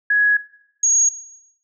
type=tone pair in turn; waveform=sine; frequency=1673 / 6611 Hz; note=G#6 / G#8; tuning=+12 / -9 cents; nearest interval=2 octaves; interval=2379 cents; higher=second; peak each=-13 dBFS; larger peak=neither; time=0.1-0.37 / 0.83-1.09 s; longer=first; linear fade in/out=5 ms; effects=noise-tail reverb RT60 0.8 s tail -17 dB re dry